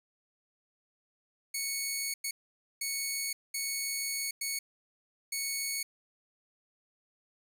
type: tone bursts at uneven times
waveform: 10% pulse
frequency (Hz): 2217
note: C#7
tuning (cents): 0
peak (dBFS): -23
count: 6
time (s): 1.54-2.14 / 2.24-2.31 / 2.81-3.33 / 3.54-4.31 / 4.41-4.59 / 5.32-5.83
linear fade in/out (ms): 5
effects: none